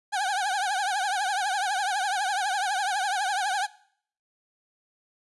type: tone with vibrato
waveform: 30% pulse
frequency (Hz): 784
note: G5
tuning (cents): 0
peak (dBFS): -22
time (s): 0.12-3.67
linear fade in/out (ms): 20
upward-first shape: triangle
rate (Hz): 12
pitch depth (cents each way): 160
effects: noise-tail reverb RT60 0.6 s tail -20 dB re dry + resampled to 24000 Hz